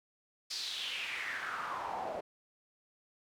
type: noise with band-pass filter sweep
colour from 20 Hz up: pink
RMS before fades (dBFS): -39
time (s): 0.5-2.21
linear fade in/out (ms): 10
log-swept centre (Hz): 4900 to 610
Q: 4.2
effects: none

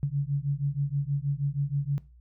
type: beating tone pair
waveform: sine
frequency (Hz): 138.59 / 144.89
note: C#3 / D3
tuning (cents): 0 / -23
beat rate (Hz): 6.3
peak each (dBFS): -28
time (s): 0.03-1.98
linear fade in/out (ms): 0
effects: noise-tail reverb RT60 0.3 s tail -20 dB re dry + added 60 Hz sine -51 dBFS peak until 2.2 s

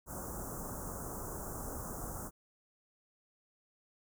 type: band-stop noise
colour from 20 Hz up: pink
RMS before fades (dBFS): -42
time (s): 0.06-2.31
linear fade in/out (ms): 50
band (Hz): 1400 to 6400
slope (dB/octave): 48
effects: none

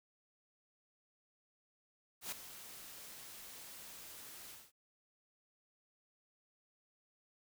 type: noise with ADSR envelope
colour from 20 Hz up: white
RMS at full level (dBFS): -40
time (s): 2.21-4.72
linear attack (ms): 110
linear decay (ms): 7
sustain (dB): -12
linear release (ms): 210
effects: none

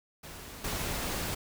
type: noise with level steps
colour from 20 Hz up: pink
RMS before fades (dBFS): -45 / -34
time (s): 0.23-1.35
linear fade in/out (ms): 10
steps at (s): 0.64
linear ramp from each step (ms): 5
effects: none

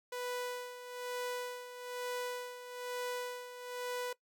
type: tone with tremolo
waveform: sawtooth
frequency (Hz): 493.9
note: B4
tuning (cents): 0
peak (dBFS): -32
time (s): 0.12-4.13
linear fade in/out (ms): 5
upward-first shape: sine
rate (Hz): 1.1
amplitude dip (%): 70
effects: noise-tail reverb RT60 0.1 s tail -20 dB re dry

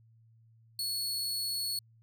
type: tone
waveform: sawtooth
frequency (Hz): 4383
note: C#8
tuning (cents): -20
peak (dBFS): -29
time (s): 0.79-1.79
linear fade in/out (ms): 2
effects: added 113 Hz sine -59 dBFS peak until 2.02 s

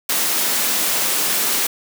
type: high-pass noise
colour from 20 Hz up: white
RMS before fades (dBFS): -19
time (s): 0.09-1.67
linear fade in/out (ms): 5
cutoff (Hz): 170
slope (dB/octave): 24
effects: none

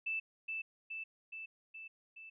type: tone with echo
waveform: sine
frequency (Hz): 2642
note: E7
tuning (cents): +3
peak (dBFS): -34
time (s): 0.06-0.2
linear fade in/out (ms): 10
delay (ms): 420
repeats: 5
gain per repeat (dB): -3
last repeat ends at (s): 2.3
effects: none

